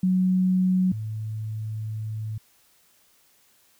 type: tone pair in turn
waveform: sine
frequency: 185 / 108.9 Hz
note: F#3 / A2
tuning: 0 / -17 cents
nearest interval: major sixth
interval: 917 cents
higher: first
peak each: -18 / -28 dBFS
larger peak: first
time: 0.03-0.92 / 0.92-2.38 s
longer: second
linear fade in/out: 5 ms
effects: white hiss -61 dBFS RMS until 3.79 s